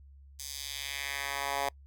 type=tone with high-pass filter sweep; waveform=10% pulse; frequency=139.9 Hz; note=C#3; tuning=16 cents sharp; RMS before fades=-36 dBFS; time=0.39-1.69 s; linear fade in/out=5 ms; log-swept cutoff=6000 to 720 Hz; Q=1.4; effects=noise-tail reverb RT60 0.1 s tail -26 dB re dry + added 69 Hz sine -51 dBFS peak until 1.86 s